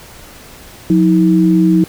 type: tone pair together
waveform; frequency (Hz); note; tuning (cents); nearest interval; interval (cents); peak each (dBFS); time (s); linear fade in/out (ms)
sine; 179.7 / 320.2; F3 / D#4; +50 / +50; minor seventh; 1000; -10; 0.9-1.84; 2
effects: pink hiss -37 dBFS RMS until 1.88 s